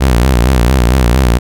sawtooth tone with vibrato, 62.3 Hz, B1, 16 cents sharp, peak -3 dBFS, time 0-1.39 s, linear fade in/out 20 ms, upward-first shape sine, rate 4.4 Hz, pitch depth 140 cents each way, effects none

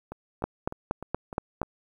two click trains, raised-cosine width 1 ms, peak -23 / -12 dBFS, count 6 / 6, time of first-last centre 0.12-1.631 / 0.44-1.616 s, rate 3.31 / 4.25 Hz, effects 9-bit

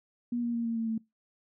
sine tone with pitch steps, 240 / 236.6 / 233.2 / 229.8 / 226.5 / 223.3 Hz, B3 / A#3 / A#3 / A#3 / A#3 / A3, -49 / +26 / +1 / -25 / -50 / +26 cents, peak -28 dBFS, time 0.32-0.98 s, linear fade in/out 5 ms, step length 110 ms, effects noise-tail reverb RT60 0.2 s tail -24 dB re dry

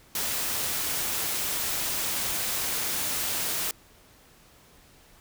white noise, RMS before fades -29 dBFS, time 0.15-3.71 s, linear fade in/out 2 ms, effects pink hiss -56 dBFS RMS until 5.2 s

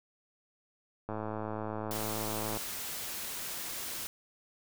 click train, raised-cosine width 1 ms, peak -23 dBFS, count 161, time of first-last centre 1.09-2.571 s, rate 108 Hz
white noise, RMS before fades -39 dBFS, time 1.91-4.07 s, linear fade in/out 0 ms
effects none

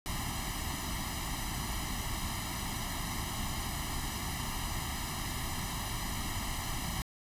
pink noise with comb filter, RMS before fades -36 dBFS, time 0.06-7.02 s, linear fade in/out 0 ms, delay 1 ms, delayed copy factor +0.95, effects resampled to 32000 Hz

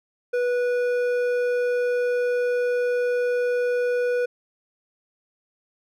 sine tone with hard clipping, 490 Hz, B4, 14 cents flat, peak -22 dBFS, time 0.33-4.26 s, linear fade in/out 10 ms, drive 8 dB, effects none

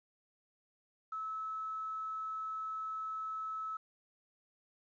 sine tone with quantisation, 1300 Hz, E6, 24 cents flat, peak -37 dBFS, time 1.12-3.77 s, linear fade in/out 5 ms, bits 11, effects resampled to 16000 Hz

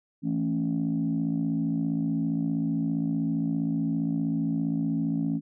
sine chord, A major, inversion second, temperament equal with one note detuned, 164.81 / 221.9 / 277.2 Hz, E3 / A3 / C#4, 0 / +15 / 0 cents, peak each -28 / -29 / -27 dBFS, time 0.22-5.41 s, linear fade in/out 50 ms, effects tanh soft clip ceiling -18 dBFS

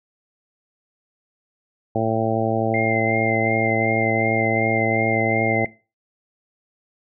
harmonic tone, 111.8 Hz, A2, 28 cents sharp, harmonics 1 / 2 / 3 / 4 / 5 / 6 / 7, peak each -26 / -26 / -26 / -26 / -26 / -26 / -26 dBFS, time 1.95-5.65 s, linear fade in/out 5 ms
sine tone with vibrato, 2093 Hz, C7, in tune, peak -23 dBFS, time 2.74-5.66 s, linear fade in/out 2 ms, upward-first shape sine, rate 2.7 Hz, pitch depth 26 cents each way
effects noise-tail reverb RT60 0.3 s tail -18 dB re dry

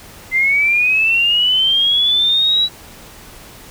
sine linear sweep, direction up, 2057 to 3930 Hz, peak -11 dBFS, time 0.31-2.69 s, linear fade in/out 50 ms, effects pink hiss -39 dBFS RMS until 3.7 s

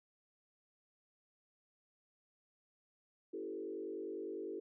sine tone with frequency modulation, 386 Hz, G4, 27 cents flat, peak -40 dBFS, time 3.33-4.6 s, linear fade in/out 10 ms, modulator 49.9 Hz, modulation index 1.4, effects none

